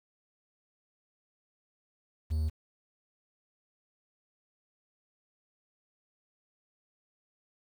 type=tone with quantisation; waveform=triangle; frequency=77.78 Hz; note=D#2; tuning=in tune; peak=-25 dBFS; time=2.3-2.5 s; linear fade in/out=20 ms; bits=9; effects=none